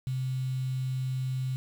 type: tone with quantisation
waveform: sine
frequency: 130 Hz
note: C3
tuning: 11 cents flat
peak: -28 dBFS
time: 0.07-1.56 s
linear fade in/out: 0 ms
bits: 8
effects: none